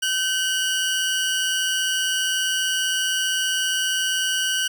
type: tone pair together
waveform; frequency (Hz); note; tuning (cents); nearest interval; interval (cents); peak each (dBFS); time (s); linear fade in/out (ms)
25% pulse; 1534.6 / 2894; G6 / F#7; -37 / -39; major seventh; 1098; -20; 0.02-4.68; 10
effects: none